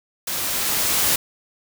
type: noise with level ramp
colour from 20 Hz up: white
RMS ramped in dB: -26 to -18 dBFS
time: 0.27-1.16 s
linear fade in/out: 5 ms
effects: none